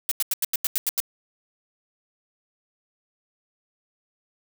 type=noise bursts; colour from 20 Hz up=blue; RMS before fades=-23 dBFS; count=9; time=0.09-1.002 s; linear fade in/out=0 ms; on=24 ms; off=87 ms; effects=none